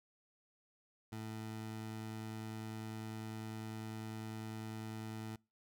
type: tone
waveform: 20% pulse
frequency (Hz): 110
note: A2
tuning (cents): 0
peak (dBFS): -38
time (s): 1.12-5.36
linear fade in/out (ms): 5
effects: noise-tail reverb RT60 0.3 s tail -26 dB re dry